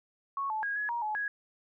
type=tone with pitch steps; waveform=sine; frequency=1105 / 868 / 1639 / 1686 / 945 / 853 / 1662 Hz; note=C#6 / A5 / G#6 / G#6 / A#5 / G#5 / G#6; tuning=-6 / -24 / -23 / +26 / +23 / +46 / +1 cents; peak=-30 dBFS; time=0.37-1.28 s; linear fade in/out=2 ms; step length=130 ms; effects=none